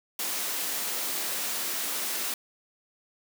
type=high-pass noise; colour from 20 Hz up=white; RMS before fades=-31 dBFS; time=0.19-2.34 s; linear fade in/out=2 ms; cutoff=210 Hz; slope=24 dB/octave; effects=none